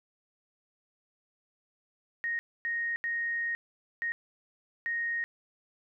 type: tone bursts at uneven times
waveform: sine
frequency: 1864.7 Hz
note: A#6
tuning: in tune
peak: -29 dBFS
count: 5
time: 2.24-2.39 / 2.65-2.96 / 3.04-3.55 / 4.02-4.12 / 4.86-5.24 s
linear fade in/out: 0 ms
effects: none